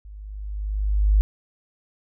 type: tone with level ramp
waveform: sine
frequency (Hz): 51.1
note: G#1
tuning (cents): -27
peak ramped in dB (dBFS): -38 to -12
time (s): 0.05-1.21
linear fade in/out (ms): 0
effects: none